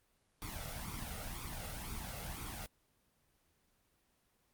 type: noise with flanger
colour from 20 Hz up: pink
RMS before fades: -43 dBFS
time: 0.42-2.66 s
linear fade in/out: 0 ms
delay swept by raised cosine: 0.85 to 1.5 ms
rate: 2 Hz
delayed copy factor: +1
effects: pink hiss -75 dBFS RMS until 4.53 s + Opus 24 kbps